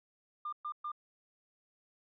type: tone bursts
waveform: sine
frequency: 1200 Hz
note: D6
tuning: 37 cents sharp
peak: -35 dBFS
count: 3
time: 0.45-0.918 s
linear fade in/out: 5 ms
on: 76 ms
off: 120 ms
effects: tanh soft clip ceiling -32 dBFS